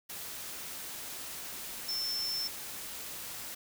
sine tone in noise, 5340 Hz, E8, 22 cents sharp, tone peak -32 dBFS, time 1.88-2.48 s, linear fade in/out 10 ms, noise white, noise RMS -42 dBFS, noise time 0.09-3.55 s, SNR +7 dB, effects none

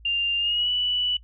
sine tone with pitch glide, 2794 to 2960 Hz, F7 to F#7, 0 to 0 cents, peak -21 dBFS, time 0.05-1.17 s, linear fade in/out 5 ms, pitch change +100 cents, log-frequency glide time 0.38-0.7 s, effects noise-tail reverb RT60 0.1 s tail -22 dB re dry + added 56 Hz sine -46 dBFS peak until 1.23 s

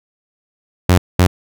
sawtooth tone bursts at uneven times, 90.3 Hz, F#2, 42 cents flat, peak -4 dBFS, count 2, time 0.89-0.98 / 1.19-1.27 s, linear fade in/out 5 ms, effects none

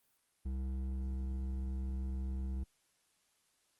sine tone with hard clipping, 65.41 Hz, C2, in tune, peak -37 dBFS, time 0.45-2.64 s, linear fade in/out 10 ms, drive 9 dB, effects white hiss -75 dBFS RMS until 3.79 s + Opus 32 kbps

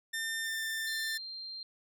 sawtooth tone with pitch glide, 1800 to 1786.5 Hz, A6 to A6, +39 to +26 cents, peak -30 dBFS, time 0.13-1.18 s, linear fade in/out 10 ms, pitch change -13 cents, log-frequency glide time 0.42-0.62 s
sine tone, 4174 Hz, C8, 5 cents flat, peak -40 dBFS, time 0.87-1.63 s, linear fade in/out 2 ms
effects none

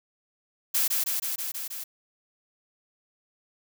blue noise with echo, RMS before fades -24 dBFS, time 0.74-0.88 s, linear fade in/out 10 ms, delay 160 ms, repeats 6, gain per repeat -2 dB, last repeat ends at 1.84 s, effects none

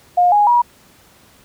sine tone with pitch steps, 712 / 827.4 / 961.4 Hz, F5 / G#5 / B5, +33 / -7 / -47 cents, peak -9 dBFS, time 0.17-0.62 s, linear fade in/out 10 ms, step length 150 ms, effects pink hiss -49 dBFS RMS until 1.44 s + high-pass 60 Hz 12 dB/octave

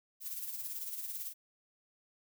violet noise with tremolo, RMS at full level -39 dBFS, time 0.2-1.34 s, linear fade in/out 50 ms, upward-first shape sine, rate 18 Hz, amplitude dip 50%, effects none

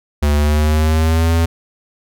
square tone with pitch glide, 73.42 to 82.89 Hz, D2 to E2, 0 to +10 cents, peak -12 dBFS, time 0.22-1.46 s, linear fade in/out 10 ms, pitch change +210 cents, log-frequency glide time 0.36-1.32 s, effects none

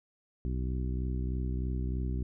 harmonic tone, 63.2 Hz, B1, 41 cents sharp, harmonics 1 / 2 / 3 / 4 / 5 / 6, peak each -31 / -37 / -41 / -43 / -45 / -47 dBFS, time 0.45-2.23 s, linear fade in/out 0 ms, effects none

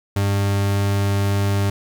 40% pulse tone, 99.8 Hz, G2, 32 cents sharp, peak -16 dBFS, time 0.16-1.7 s, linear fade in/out 5 ms, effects 9-bit

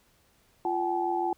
sine tone cluster, 347.1 / 766 / 852 Hz, F4 / G5 / G#5, -11 / -40 / +44 cents, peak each -30 dBFS, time 0.65-1.33 s, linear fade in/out 2 ms, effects pink hiss -65 dBFS RMS until 1.37 s

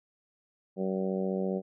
harmonic tone, 94.9 Hz, F#2, 44 cents sharp, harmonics 2 / 3 / 4 / 5 / 6 / 7 / 8, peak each -31 / -42 / -34 / -36 / -37 / -45 / -46 dBFS, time 0.76-1.62 s, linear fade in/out 50 ms, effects none

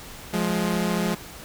sawtooth tone pair together, 175.7 / 210 Hz, F3 / G#3, +11 / +19 cents, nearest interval minor third, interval 308 cents, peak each -21 dBFS, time 0.33-1.15 s, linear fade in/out 10 ms, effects pink hiss -41 dBFS RMS until 1.44 s

